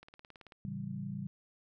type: click train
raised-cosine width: 0.3 ms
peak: -36 dBFS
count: 10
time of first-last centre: 0.03-0.522 s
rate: 18.3 Hz
type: chord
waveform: sine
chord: A dominant seventh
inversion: none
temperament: equal with one note detuned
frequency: 111.34 / 138.59 / 164.81 / 196 Hz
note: A2 / C#3 / E3 / G3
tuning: +21 / 0 / 0 / 0 cents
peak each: -46 / -42 / -45 / -40 dBFS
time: 0.65-1.27 s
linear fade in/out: 0 ms
effects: none